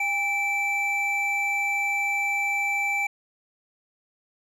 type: tone pair together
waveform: triangle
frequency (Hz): 807 / 2328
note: G#5 / D7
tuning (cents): -50 / -16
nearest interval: octave + tritone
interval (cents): 1834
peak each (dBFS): -28 / -22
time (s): 0-3.07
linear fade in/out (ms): 5
effects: none